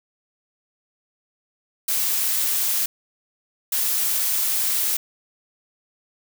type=noise bursts at uneven times; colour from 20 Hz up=blue; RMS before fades=-22 dBFS; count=2; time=1.88-2.86 / 3.72-4.97 s; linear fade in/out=5 ms; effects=none